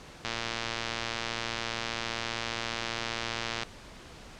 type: click train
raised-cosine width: 0.2 ms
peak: -14 dBFS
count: 390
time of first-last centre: 0.25-3.633 s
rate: 115 Hz
effects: pink hiss -48 dBFS RMS until 4.39 s + low-pass 6000 Hz 12 dB/octave